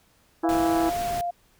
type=harmonic tone; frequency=164.81 Hz; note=E3; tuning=in tune; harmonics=2 / 3 / 4 / 5 / 6 / 7 / 8 / 9 / 10; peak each=-22 / -36 / -34 / -31 / -35 / -40 / -37 / -47 / -42 dBFS; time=0.43-0.9 s; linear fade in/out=10 ms
type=tone; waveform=sine; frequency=698 Hz; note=F5; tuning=1 cent flat; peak=-25 dBFS; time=0.44-1.31 s; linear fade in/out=10 ms
type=noise; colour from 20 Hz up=pink; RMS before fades=-35 dBFS; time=0.49-1.21 s; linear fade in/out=0 ms
effects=pink hiss -62 dBFS RMS until 1.59 s